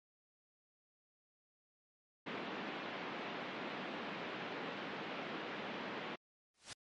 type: band-pass noise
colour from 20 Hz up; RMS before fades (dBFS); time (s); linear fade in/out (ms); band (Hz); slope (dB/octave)
pink; -44; 2.26-6.16; 10; 190 to 3300; 24
type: noise with exponential growth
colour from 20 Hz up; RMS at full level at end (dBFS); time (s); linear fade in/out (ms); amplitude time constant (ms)
white; -40; 6.54-6.73; 2; 40
effects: low-pass 7000 Hz 12 dB/octave + MP3 48 kbps